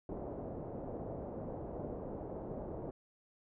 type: low-pass noise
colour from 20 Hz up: white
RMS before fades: -43 dBFS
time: 0.09-2.91 s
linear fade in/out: 2 ms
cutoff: 630 Hz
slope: 24 dB/octave
effects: none